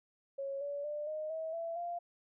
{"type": "tone with pitch steps", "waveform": "sine", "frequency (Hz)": [550, 571.7, 594.3, 617.7, 642.1, 667.4, 693.8], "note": ["C#5", "D5", "D5", "D#5", "E5", "E5", "F5"], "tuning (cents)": [-14, -47, 20, -13, -46, 21, -12], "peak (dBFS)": -36, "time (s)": [0.38, 1.99], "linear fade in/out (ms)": 10, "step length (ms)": 230, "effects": []}